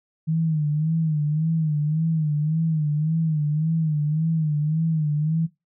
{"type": "tone with vibrato", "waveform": "sine", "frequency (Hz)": 155.56, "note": "D#3", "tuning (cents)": 0, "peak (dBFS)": -19, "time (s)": [0.27, 5.47], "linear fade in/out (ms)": 20, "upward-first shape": "sine", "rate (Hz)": 1.8, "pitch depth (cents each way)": 86, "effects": ["noise-tail reverb RT60 0.2 s tail -18 dB re dry"]}